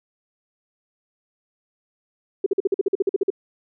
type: tone bursts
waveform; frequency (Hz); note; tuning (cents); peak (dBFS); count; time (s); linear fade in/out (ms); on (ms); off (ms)
sine; 388.6; G4; -15; -15; 13; 2.44-3.303; 5; 23; 47
effects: none